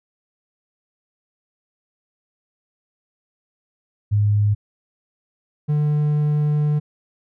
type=tone pair in turn; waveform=sine / triangle; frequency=103.83 / 149.1 Hz; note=G#2 / D3; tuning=0 / +27 cents; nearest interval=tritone; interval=627 cents; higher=second; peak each=-14 dBFS; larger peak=neither; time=4.11-4.55 / 5.68-6.8 s; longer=second; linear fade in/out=20 ms; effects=none